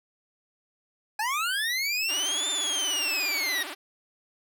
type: linear two-way sweep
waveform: 25% pulse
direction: up then down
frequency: 821 to 3600 to 1849 Hz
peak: -22 dBFS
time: 1.19-3.63 s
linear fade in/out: 5 ms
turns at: 2.49 s
type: tone with vibrato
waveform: 5% pulse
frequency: 337.9 Hz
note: E4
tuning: 43 cents sharp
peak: -24 dBFS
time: 2.08-3.75 s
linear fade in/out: 20 ms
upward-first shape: sine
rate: 17 Hz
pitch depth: 290 cents each way
effects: none